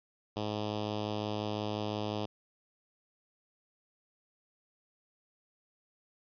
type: tone with notch filter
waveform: 5% pulse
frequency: 105.7 Hz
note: G#2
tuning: 31 cents sharp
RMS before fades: -35 dBFS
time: 0.36-2.26 s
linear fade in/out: 10 ms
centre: 1500 Hz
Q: 0.63
effects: resampled to 11025 Hz